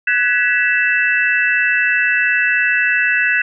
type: tone cluster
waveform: sine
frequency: 1498 / 1678 / 1955 / 2646 Hz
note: F#6 / G#6 / B6 / E7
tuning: +21 / +17 / -18 / +6 cents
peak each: -18 dBFS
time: 0.07-3.42 s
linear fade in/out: 5 ms
effects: none